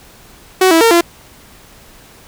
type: tone with pitch steps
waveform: sawtooth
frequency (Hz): 374.2 / 327.4 / 457.8 / 342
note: F#4 / E4 / A#4 / F4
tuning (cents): +20 / -12 / -31 / -36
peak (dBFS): -3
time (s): 0.61-1.01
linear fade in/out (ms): 5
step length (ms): 100
effects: pink hiss -42 dBFS RMS until 2.27 s